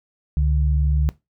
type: tone pair together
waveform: sine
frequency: 69.71 / 147.7 Hz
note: C#2 / D3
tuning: +10 / +10 cents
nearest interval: octave + minor second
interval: 1300 cents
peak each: -17 / -23 dBFS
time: 0.37-1.09 s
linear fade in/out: 0 ms
effects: noise-tail reverb RT60 0.2 s tail -18 dB re dry